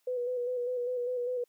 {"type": "tone with vibrato", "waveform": "sine", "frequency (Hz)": 493.9, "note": "B4", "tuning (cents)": 0, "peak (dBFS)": -29, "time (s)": [0.07, 1.44], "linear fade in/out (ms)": 5, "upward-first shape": "square", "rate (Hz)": 5, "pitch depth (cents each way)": 29, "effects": ["white hiss -74 dBFS RMS until 1.48 s", "high-pass 300 Hz 12 dB/octave"]}